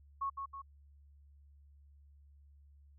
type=tone with echo; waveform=sine; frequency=1100 Hz; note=C#6; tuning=14 cents flat; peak=-33 dBFS; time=0.21-0.3 s; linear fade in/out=10 ms; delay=160 ms; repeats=2; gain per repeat=-5 dB; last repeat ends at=0.62 s; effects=added 71 Hz sine -58 dBFS peak until 2.98 s